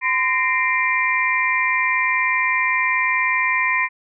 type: tone cluster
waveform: sine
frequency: 1021 / 1844 / 2089 / 2372 Hz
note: C6 / A#6 / C7 / D7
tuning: -43 / -19 / -3 / +17 cents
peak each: -22 dBFS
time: 0.01-3.89 s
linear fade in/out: 50 ms
effects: none